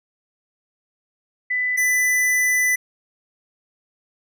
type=tone pair in turn; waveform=sine / square; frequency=1996 / 1996 Hz; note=B6 / B6; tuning=+18 / +18 cents; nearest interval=unison; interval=0 cents; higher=neither; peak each=-19 / -17 dBFS; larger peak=second; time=1.5-1.77 / 1.77-2.76 s; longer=second; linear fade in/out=10 ms; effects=none